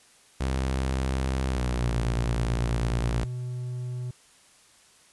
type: tone with pitch glide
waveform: sawtooth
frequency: 65.7 to 57.53 Hz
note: C2 to A#1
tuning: +8 to -22 cents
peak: -21 dBFS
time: 0.4-3.25 s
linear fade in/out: 10 ms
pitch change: -230 cents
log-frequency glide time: 1.46-1.94 s
type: tone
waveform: triangle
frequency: 124.3 Hz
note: B2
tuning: 12 cents sharp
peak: -28 dBFS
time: 1.55-4.11 s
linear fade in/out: 5 ms
effects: white hiss -57 dBFS RMS until 5.12 s + resampled to 24000 Hz